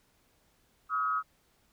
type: tone with frequency modulation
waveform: sine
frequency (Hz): 1275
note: D#6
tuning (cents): +42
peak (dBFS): -27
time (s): 0.89-1.23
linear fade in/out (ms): 50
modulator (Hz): 132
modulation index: 0.67
effects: pink hiss -69 dBFS RMS until 1.72 s